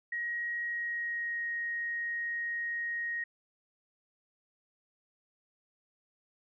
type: tone with pitch glide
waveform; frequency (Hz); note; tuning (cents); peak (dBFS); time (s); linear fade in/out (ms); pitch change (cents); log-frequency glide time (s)
sine; 1893 to 1875.6; A#6 to A#6; +26 to +10; -32; 0.12-3.24; 5; -16; 0.64-1.47
effects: none